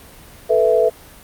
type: chord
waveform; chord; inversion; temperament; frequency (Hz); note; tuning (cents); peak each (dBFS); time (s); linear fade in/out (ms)
sine; A suspended second; none; equal; 440 / 493.9 / 659.3; A4 / B4 / E5; 0 / 0 / 0; -16; 0.49-0.9; 20
effects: pink hiss -42 dBFS RMS until 1.23 s + Opus 32 kbps